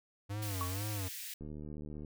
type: tone with vibrato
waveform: square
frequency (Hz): 98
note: G2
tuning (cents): 0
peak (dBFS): -37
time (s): 0.29-1.09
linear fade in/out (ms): 20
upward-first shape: sine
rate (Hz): 2.1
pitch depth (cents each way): 150
type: high-pass noise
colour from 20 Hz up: white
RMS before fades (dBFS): -44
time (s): 0.42-1.34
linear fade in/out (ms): 5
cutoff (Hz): 1700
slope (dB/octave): 48
type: tone with exponential decay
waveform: sine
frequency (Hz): 1118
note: C#6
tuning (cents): +14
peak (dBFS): -32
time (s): 0.61-0.78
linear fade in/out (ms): 0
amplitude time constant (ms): 36
type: click train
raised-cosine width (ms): 3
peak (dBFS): -33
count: 49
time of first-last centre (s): 1.41-2.047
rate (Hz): 75.3
effects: none